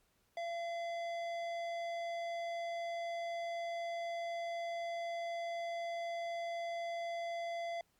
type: tone with tanh clipping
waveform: sine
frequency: 681 Hz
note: F5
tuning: 44 cents flat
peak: -39 dBFS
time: 0.37-7.81 s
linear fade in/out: 2 ms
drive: 14 dB
effects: pink hiss -75 dBFS RMS until 7.99 s + MP3 96 kbps